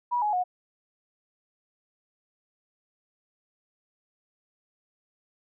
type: tone with pitch steps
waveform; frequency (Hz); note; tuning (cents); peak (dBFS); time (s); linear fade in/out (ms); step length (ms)
sine; 970 / 839.6 / 726.7; B5 / G#5 / F#5; -31 / +19 / -31; -23; 0.11-0.44; 20; 110
effects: none